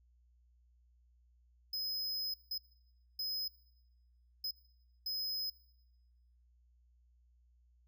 square tone bursts at uneven times, 5070 Hz, D#8, 32 cents sharp, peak -36 dBFS, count 5, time 1.73-2.34 / 2.51-2.58 / 3.19-3.48 / 4.44-4.51 / 5.06-5.5 s, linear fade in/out 5 ms, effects noise-tail reverb RT60 1.0 s tail -21 dB re dry + added 60 Hz sine -65 dBFS peak until 7.87 s

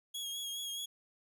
sawtooth tone with vibrato, 3300 Hz, G#7, 12 cents flat, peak -35 dBFS, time 0.14-0.86 s, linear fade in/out 10 ms, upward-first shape sine, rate 4.8 Hz, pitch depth 31 cents each way, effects none

